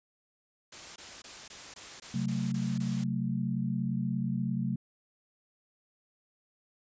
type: noise bursts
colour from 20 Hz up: white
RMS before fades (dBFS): -45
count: 9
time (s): 0.72-3.04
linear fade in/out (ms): 5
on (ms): 240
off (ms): 20
type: chord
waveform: sine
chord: F# diminished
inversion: second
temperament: just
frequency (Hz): 133.2 / 185 / 222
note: C3 / F#3 / A3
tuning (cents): +31 / 0 / +16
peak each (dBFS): -33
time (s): 2.14-4.76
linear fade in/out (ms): 5
effects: resampled to 16000 Hz